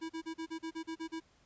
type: tone bursts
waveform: square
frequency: 324.8 Hz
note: E4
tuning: 26 cents flat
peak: -38 dBFS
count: 10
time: 0.01-1.203 s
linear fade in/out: 20 ms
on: 86 ms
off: 37 ms
effects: pink hiss -68 dBFS RMS until 1.45 s + resampled to 16000 Hz